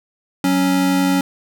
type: tone pair together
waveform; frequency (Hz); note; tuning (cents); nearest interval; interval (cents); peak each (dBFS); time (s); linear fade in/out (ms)
square; 185.35 / 277.2; F#3 / C#4; +3 / 0; perfect fifth; 697; -20 / -16; 0.44-1.21; 2
effects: none